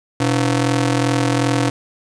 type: ring-modulated tone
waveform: sawtooth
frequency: 203.8 Hz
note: G#3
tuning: 32 cents flat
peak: -8 dBFS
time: 0.2-1.7 s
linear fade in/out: 5 ms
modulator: 80.6 Hz
effects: resampled to 22050 Hz + 7-bit